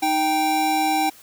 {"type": "tone pair together", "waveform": "square", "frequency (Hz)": [311.1, 783.9], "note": ["D#4", "G5"], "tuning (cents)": [0, 0], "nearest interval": "octave + major third", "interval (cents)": 1600, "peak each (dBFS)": [-25, -20], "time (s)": [0.02, 1.1], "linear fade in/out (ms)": 10, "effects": ["white hiss -48 dBFS RMS until 1.22 s"]}